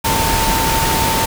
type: tone in noise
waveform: sine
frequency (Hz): 901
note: A5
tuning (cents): +41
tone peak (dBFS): -18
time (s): 0.04-1.26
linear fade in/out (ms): 10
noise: pink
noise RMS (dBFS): -17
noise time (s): 0.04-1.26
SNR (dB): -4
effects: none